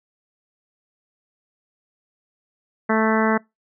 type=harmonic tone; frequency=220 Hz; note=A3; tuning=in tune; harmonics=1 / 2 / 3 / 4 / 5 / 6 / 7 / 8 / 9; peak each=-20 / -23 / -25 / -26 / -27 / -28 / -28 / -29 / -30 dBFS; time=2.89-3.38 s; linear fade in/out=10 ms; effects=noise-tail reverb RT60 0.2 s tail -25 dB re dry